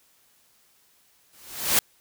white noise with exponential growth, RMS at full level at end -17 dBFS, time 1.33-1.79 s, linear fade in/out 2 ms, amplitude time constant 100 ms, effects white hiss -62 dBFS RMS until 2 s

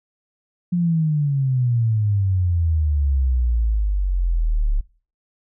sine exponential sweep, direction down, 179.1 to 34.82 Hz, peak -16 dBFS, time 0.72-4.81 s, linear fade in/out 10 ms, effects noise-tail reverb RT60 0.4 s tail -20 dB re dry

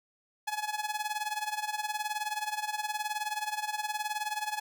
sawtooth tone with tremolo, 847 Hz, G#5, 34 cents sharp, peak -25 dBFS, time 0.47-4.6 s, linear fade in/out 10 ms, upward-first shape sine, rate 19 Hz, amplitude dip 80%, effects none

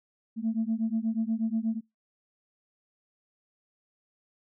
sine beating tone pair, 220 / 228.3 Hz, A3 / A#3, 0 / -36 cents, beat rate 8.3 Hz, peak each -28 / -28 dBFS, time 0.36-1.81 s, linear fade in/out 50 ms, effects noise-tail reverb RT60 0.2 s tail -26 dB re dry + tanh soft clip ceiling -20 dBFS

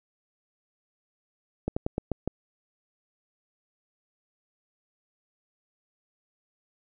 slowing click train, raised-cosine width 2 ms, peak -14 dBFS, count 6, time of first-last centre 1.68-2.276 s, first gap 85 ms, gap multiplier 1.17, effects none

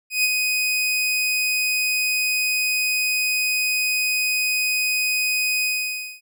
sawtooth tone with ADSR envelope, 2500 Hz, D#7, 8 cents sharp, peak -12 dBFS, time 0.1-6.21 s, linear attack 140 ms, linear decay 32 ms, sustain -4 dB, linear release 570 ms, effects none

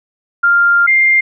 sine tone pair in turn, 1396.9 / 2106 Hz, F6 / C7, 0 / +11 cents, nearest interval perfect fifth, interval 711 cents, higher second, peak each -7 dBFS, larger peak neither, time 0.43-0.87 / 0.87-1.21 s, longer first, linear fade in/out 10 ms, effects none

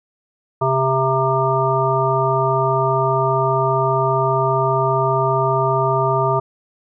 harmonic tone, 132.5 Hz, C3, 22 cents sharp, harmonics 1 / 3 / 5 / 7 / 9, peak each -21 / -21 / -21 / -21 / -21 dBFS, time 0.61-6.4 s, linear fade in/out 10 ms, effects none

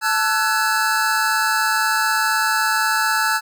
square tone cluster, 879 / 1335 / 1491 / 1690 Hz, A5 / E6 / F#6 / G#6, -2 / +22 / +13 / +30 cents, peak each -23 dBFS, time 0.01-3.41 s, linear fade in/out 50 ms, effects none

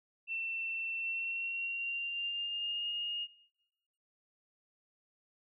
sine tone with pitch glide, 2689 to 2849 Hz, E7 to F7, +34 to +34 cents, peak -34 dBFS, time 0.27-3.28 s, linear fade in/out 50 ms, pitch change +100 cents, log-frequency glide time 0.96-2.9 s, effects noise-tail reverb RT60 1.0 s tail -20 dB re dry

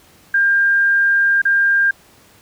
sine tone with dropouts, 1600 Hz, G6, 35 cents sharp, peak -11 dBFS, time 0.34-1.91 s, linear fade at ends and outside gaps 5 ms, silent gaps 1.418-1.452 s, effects pink hiss -49 dBFS RMS until 2.41 s + high-pass 60 Hz 12 dB/octave

